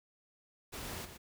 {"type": "noise with echo", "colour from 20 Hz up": "pink", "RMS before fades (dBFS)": -43, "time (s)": [0.72, 1.06], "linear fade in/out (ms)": 20, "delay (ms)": 120, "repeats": 1, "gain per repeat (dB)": -8, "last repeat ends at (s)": 1.18, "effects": []}